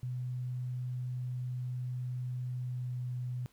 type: tone with pitch glide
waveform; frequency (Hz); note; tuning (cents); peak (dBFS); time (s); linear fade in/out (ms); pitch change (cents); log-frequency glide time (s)
sine; 125.3 to 124.51; B2 to B2; +25 to +15; -34; 0.03-3.46; 0; -10; 2.56-2.98
effects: pink hiss -67 dBFS RMS until 3.52 s